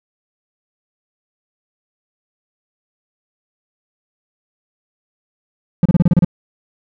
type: tone bursts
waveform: triangle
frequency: 173.4 Hz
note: F3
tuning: 12 cents flat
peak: -5 dBFS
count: 8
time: 5.83-6.247 s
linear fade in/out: 2 ms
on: 25 ms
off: 31 ms
effects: none